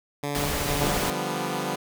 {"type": "tone with tremolo", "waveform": "10% pulse", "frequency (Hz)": 144, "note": "D3", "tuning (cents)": -34, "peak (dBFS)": -19, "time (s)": [0.23, 0.97], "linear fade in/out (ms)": 5, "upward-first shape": "square", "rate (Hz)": 2.2, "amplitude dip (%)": 35}
{"type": "noise", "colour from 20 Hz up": "pink", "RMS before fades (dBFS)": -28, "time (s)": [0.35, 1.1], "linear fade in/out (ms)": 0}
{"type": "chord", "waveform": "10% pulse", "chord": "G dominant seventh", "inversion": "second", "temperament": "equal", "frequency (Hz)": [146.83, 174.61, 196, 246.9], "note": ["D3", "F3", "G3", "B3"], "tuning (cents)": [0, 0, 0, 0], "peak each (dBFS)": -24, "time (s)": [0.8, 1.76], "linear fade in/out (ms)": 10}
{"effects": []}